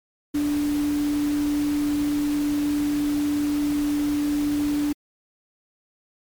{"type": "tone in noise", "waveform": "sine", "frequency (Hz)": 292.7, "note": "D4", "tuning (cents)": -6, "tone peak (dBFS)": -20, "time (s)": [0.34, 4.93], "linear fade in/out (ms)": 10, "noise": "pink", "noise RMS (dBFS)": -36, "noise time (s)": [0.34, 4.93], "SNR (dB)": 13, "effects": ["MP3 96 kbps"]}